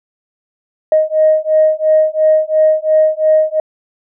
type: beating tone pair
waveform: sine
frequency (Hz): 622.3 / 625.2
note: D#5 / D#5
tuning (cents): 0 / +8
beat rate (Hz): 2.9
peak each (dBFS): -11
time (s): 0.92-3.6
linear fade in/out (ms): 2
effects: tanh soft clip ceiling -1 dBFS